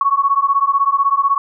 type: beating tone pair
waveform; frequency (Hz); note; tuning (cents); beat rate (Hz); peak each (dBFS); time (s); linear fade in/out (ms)
sine; 1104 / 1120; C#6 / C#6; -7 / +18; 16; -15; 0.01-1.38; 2
effects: none